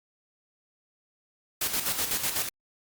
white noise with tremolo, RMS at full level -27 dBFS, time 1.61-2.49 s, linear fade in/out 5 ms, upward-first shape square, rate 8 Hz, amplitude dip 55%, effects Opus 48 kbps

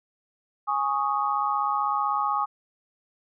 sine chord, Ab suspended fourth, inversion none, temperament equal, 830.6 / 1108.7 / 1244.5 Hz, Ab5 / Db6 / Eb6, 0 / 0 / 0 cents, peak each -27 dBFS, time 0.67-2.46 s, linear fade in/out 20 ms, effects none

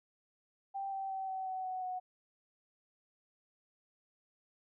sine tone with pitch steps, 784 / 775.9 / 767.9 / 759.9 / 752.1 / 744.3 / 736.6 Hz, G5 / G5 / G5 / F#5 / F#5 / F#5 / F#5, 0 / -18 / -36 / +46 / +28 / +10 / -8 cents, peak -36 dBFS, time 0.74-2 s, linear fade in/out 20 ms, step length 180 ms, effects none

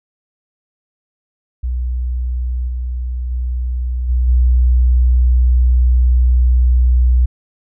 sine tone with level steps, 61.74 Hz, B1, in tune, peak -16 / -18 / -16 / -11 / -8 dBFS, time 1.63-7.26 s, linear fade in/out 10 ms, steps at 2.67 / 3.3 / 4.08 / 4.27 s, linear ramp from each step 20 ms, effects none

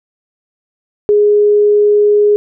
sine tone, 415.3 Hz, G#4, in tune, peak -6 dBFS, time 1.09-2.36 s, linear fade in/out 0 ms, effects none

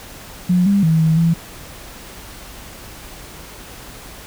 sine tone with pitch steps, 179.4 / 199.9 / 160.9 / 159.8 / 166.2 Hz, F3 / G3 / E3 / D#3 / E3, +47 / +34 / -42 / +47 / +15 cents, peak -11 dBFS, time 0.49-1.34 s, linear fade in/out 10 ms, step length 170 ms, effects added 50 Hz sine -45 dBFS peak until 4.26 s + pink hiss -37 dBFS RMS until 4.26 s

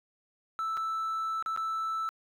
triangle tone with dropouts, 1318.5 Hz, E6, in tune, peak -27 dBFS, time 0.59-2.09 s, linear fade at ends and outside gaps 0 ms, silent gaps 0.77-0.774 / 1.425-1.461 / 1.563-1.574 s, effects tanh soft clip ceiling -24 dBFS

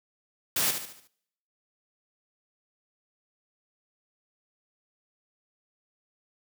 white noise with echo, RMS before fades -26 dBFS, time 0.56-0.71 s, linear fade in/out 5 ms, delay 73 ms, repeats 5, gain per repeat -7 dB, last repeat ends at 1.075 s, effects noise-tail reverb RT60 0.8 s tail -26 dB re dry + high-pass 80 Hz 12 dB/octave

